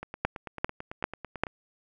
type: two click trains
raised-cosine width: 0.5 ms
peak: -22 / -9 dBFS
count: 14 / 4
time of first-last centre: 0.03-1.468 / 0.25-1.436 s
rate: 9.04 / 2.53 Hz
effects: none